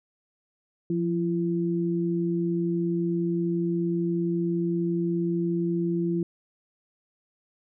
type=tone pair together; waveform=sine; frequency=173.7 / 338.9 Hz; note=F3 / E4; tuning=-9 / +48 cents; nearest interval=octave; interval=1157 cents; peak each=-26 dBFS; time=0.9-6.23 s; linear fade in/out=2 ms; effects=none